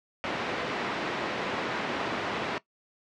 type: band-pass noise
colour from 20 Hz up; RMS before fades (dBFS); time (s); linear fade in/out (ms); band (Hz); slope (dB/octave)
pink; -32; 0.24-2.58; 0; 250 to 2800; 12
effects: noise-tail reverb RT60 0.1 s tail -18 dB re dry + low-pass 6000 Hz 12 dB/octave